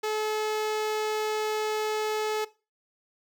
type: tone with notch filter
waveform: sawtooth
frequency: 429.9 Hz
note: A4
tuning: 40 cents flat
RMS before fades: -29 dBFS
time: 0.03-2.45 s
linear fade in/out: 10 ms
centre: 11000 Hz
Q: 1.3
effects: noise-tail reverb RT60 0.3 s tail -18 dB re dry